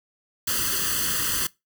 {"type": "noise with comb filter", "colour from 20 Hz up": "white", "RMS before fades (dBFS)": -25, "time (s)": [0.47, 1.47], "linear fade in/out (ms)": 5, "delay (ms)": 0.65, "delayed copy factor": 1, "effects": ["noise-tail reverb RT60 0.2 s tail -21 dB re dry"]}